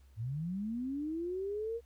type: linear sweep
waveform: sine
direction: up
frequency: 102.2 to 473.1 Hz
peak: -34 dBFS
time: 0.16-1.81 s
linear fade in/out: 50 ms
effects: added 67 Hz sine -57 dBFS peak until 1.85 s + pink hiss -72 dBFS RMS until 1.85 s